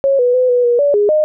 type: tone with pitch steps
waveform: sine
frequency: 548 / 491.4 / 506 / 490.9 / 479.5 / 574 / 412.8 / 613 Hz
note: C#5 / B4 / B4 / B4 / A#4 / D5 / G#4 / D#5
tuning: -20 / -9 / +42 / -10 / +49 / -40 / -10 / -26 cents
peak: -9 dBFS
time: 0.04-1.24 s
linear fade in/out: 0 ms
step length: 150 ms
effects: none